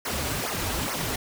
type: noise with flanger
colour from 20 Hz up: pink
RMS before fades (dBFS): -29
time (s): 0.05-1.16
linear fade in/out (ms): 5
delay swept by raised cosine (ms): 0.26 to 5.96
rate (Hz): 2.3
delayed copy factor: -0.9
effects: none